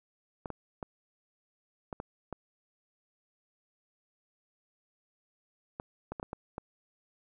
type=clicks; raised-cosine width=1 ms; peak=-23 dBFS; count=12; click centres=0.458 / 0.503 / 0.828 / 1.928 / 2.001 / 2.327 / 5.799 / 6.12 / 6.198 / 6.229 / 6.331 / 6.581 s; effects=none